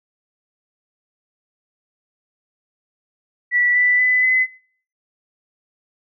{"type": "tone with pitch steps", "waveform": "sine", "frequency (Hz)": [1955, 1978.9, 2003, 2027], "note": ["B6", "B6", "B6", "B6"], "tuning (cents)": [-18, 3, 24, 45], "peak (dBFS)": -13, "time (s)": [3.51, 4.47], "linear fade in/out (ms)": 50, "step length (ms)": 240, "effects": ["noise-tail reverb RT60 0.5 s tail -20 dB re dry"]}